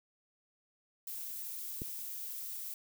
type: noise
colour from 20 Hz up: violet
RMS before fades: -42 dBFS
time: 1.07-2.74 s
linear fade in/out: 2 ms
type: click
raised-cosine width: 3 ms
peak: -27 dBFS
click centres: 1.819 s
effects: none